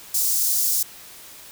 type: high-pass noise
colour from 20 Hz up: white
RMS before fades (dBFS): -21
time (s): 0.14-0.83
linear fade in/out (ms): 5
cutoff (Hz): 5200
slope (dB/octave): 24
effects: white hiss -43 dBFS RMS until 1.51 s